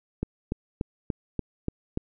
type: click train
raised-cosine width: 3 ms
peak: -14 dBFS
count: 7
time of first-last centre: 0.23-1.974 s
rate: 3.44 Hz
effects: none